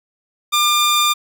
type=tone pair together; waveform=35% pulse; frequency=1200 / 3594 Hz; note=D6 / A7; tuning=+37 / +36 cents; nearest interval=octave + perfect fifth; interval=1899 cents; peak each=-14 dBFS; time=0.52-1.14 s; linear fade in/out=20 ms; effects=none